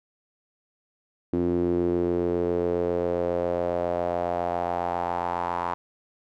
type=tone with band-pass filter sweep; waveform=sawtooth; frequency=87.31 Hz; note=F2; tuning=in tune; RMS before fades=-26 dBFS; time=1.33-5.74 s; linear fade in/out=0 ms; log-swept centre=310 to 970 Hz; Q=4.1; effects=none